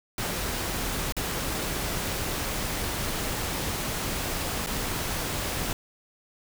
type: noise with dropouts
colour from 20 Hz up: pink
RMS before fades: -30 dBFS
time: 0.18-5.73 s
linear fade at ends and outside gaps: 2 ms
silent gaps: 1.123-1.166 / 4.663-4.67 s
effects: none